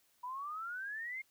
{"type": "exponential sweep", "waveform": "sine", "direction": "up", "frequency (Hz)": [970, 2155], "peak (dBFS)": -39, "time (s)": [0.23, 1.22], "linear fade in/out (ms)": 10, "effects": ["white hiss -72 dBFS RMS until 1.3 s"]}